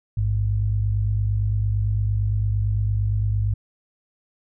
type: tone pair together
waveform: sine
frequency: 54.99 / 103.8 Hz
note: A1 / G#2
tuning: 0 / 0 cents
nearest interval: major seventh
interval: 1100 cents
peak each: -24 / -20 dBFS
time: 0.17-3.54 s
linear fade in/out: 5 ms
effects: none